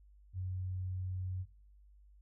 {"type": "tone", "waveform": "sine", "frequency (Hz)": 92.5, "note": "F#2", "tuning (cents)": 0, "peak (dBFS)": -36, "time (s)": [0.33, 1.46], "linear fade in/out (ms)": 50, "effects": ["noise-tail reverb RT60 0.5 s tail -18 dB re dry", "added 50 Hz sine -58 dBFS peak until 2.21 s"]}